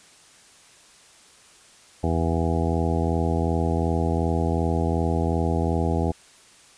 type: harmonic tone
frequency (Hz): 82.7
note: E2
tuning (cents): +6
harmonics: 1 / 2 / 3 / 4 / 5 / 6 / 8 / 9 / 10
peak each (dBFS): -24 / -27 / -29 / -30 / -31 / -32 / -33 / -34 / -34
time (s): 2.03-6.12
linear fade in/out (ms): 10
effects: white hiss -52 dBFS RMS until 6.77 s + resampled to 22050 Hz